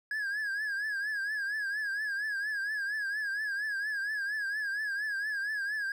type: tone with vibrato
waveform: triangle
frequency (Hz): 1661.2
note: G#6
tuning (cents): 0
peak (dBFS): -29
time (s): 0.11-5.92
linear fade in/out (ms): 2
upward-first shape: triangle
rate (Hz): 4.3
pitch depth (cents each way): 110
effects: none